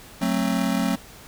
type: chord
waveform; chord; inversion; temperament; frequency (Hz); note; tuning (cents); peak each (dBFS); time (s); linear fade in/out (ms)
square; F# diminished; none; just; 185 / 222 / 266.4; F#3 / A3 / C4; 0 / +16 / +31; -26; 0.21-0.96; 10
effects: pink hiss -45 dBFS RMS until 1.27 s